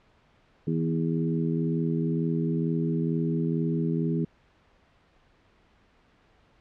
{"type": "harmonic tone with a mistuned harmonic", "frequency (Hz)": 82.1, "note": "E2", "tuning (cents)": -6, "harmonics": [2, 3, 4, 5], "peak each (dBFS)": [-26, -30, -32, -34], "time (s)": [0.67, 4.25], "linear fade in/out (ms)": 5, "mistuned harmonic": 2, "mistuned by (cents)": -26, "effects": ["pink hiss -62 dBFS RMS until 6.6 s", "low-pass 3000 Hz 12 dB/octave"]}